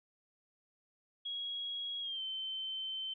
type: tone with pitch glide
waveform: sine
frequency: 3310 to 3088 Hz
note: G#7 to G7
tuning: -6 to -27 cents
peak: -37 dBFS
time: 1.25-3.14 s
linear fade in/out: 10 ms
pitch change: -121 cents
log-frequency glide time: 2.01-2.22 s
effects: none